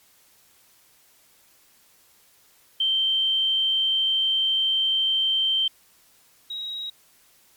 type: tone pair in turn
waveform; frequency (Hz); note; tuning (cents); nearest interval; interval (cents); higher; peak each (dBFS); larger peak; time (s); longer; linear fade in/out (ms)
sine; 3127 / 3819; G7 / A#7; -5 / +41; minor third; 346; second; -19 / -29; first; 2.8-5.68 / 6.5-6.9; first; 5
effects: white hiss -58 dBFS RMS until 7.56 s + MP3 96 kbps